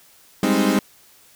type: chord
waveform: 35% pulse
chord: Ab major seventh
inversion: third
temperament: equal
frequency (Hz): 196 / 207.7 / 261.6 / 311.1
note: G3 / Ab3 / C4 / Eb4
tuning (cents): 0 / 0 / 0 / 0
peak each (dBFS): -20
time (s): 0.43-0.79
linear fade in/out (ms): 2
effects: white hiss -52 dBFS RMS until 1.35 s